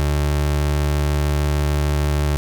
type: tone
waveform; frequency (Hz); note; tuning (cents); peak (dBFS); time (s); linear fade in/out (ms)
30% pulse; 73.42; D2; 0; -14; 0-2.37; 0
effects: none